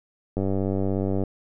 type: click train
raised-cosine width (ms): 2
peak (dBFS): -13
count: 85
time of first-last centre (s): 0.37-1.237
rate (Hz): 96.9
effects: none